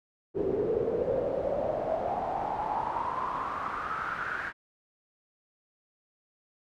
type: noise with band-pass filter sweep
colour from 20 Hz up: brown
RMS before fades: -31 dBFS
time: 0.34-4.53 s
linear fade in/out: 50 ms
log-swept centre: 390 to 1600 Hz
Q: 7.7
effects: none